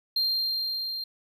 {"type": "tone with level ramp", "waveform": "triangle", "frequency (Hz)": 4186, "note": "C8", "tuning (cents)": 0, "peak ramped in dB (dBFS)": [-21, -30], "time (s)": [0.16, 1.04], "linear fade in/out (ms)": 5, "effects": []}